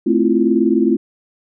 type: chord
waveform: sine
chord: F major seventh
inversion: first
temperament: equal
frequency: 220 / 261.6 / 329.6 / 349.2 Hz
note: A3 / C4 / E4 / F4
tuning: 0 / 0 / 0 / 0 cents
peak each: -17 dBFS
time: 0.06-0.97 s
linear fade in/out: 10 ms
effects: none